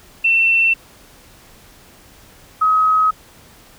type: tone pair in turn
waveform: sine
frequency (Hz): 2692 / 1270.5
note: E7 / D#6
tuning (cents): +36 / +36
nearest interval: octave + minor second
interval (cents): 1300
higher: first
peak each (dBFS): -11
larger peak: neither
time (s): 0.24-0.74 / 2.61-3.11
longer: neither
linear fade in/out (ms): 10
effects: pink hiss -46 dBFS RMS until 3.78 s